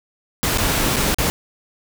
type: noise with dropouts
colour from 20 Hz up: pink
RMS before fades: -19 dBFS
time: 0.43-1.3 s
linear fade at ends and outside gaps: 0 ms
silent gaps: 0.575-0.583 / 0.961-0.966 / 1.145-1.185 s
effects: none